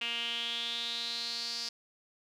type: tone with band-pass filter sweep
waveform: sawtooth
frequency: 234.4 Hz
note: A#3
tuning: 10 cents sharp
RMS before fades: -36 dBFS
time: 0.01-1.69 s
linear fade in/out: 5 ms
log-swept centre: 2800 to 4900 Hz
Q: 7
effects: none